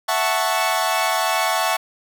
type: chord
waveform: sawtooth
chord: F# minor seventh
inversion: third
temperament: equal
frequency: 659.3 / 740 / 880 / 1108.7 Hz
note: E5 / F#5 / A5 / C#6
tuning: 0 / 0 / 0 / 0 cents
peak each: -20 dBFS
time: 0.08-1.77 s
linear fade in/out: 10 ms
effects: none